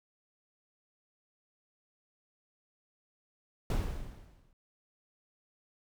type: noise with exponential decay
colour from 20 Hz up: brown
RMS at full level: -27 dBFS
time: 3.7-4.53 s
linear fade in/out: 2 ms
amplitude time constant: 180 ms
effects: none